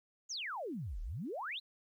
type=exponential two-way sweep; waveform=sine; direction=down then up; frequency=7040 to 34.65 to 4238 Hz; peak=-38 dBFS; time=0.29-1.6 s; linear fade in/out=20 ms; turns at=1.01 s; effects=12-bit